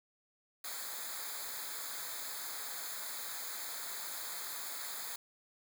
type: noise with comb filter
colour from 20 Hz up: white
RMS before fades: -42 dBFS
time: 0.64-5.16 s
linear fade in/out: 5 ms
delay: 0.35 ms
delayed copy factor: -1
effects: none